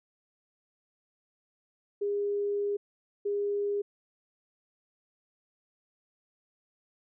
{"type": "tone bursts at uneven times", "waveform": "sine", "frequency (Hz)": 407.1, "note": "G#4", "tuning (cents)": -35, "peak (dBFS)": -27, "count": 2, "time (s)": [[2.01, 2.77], [3.25, 3.82]], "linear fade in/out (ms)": 10, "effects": []}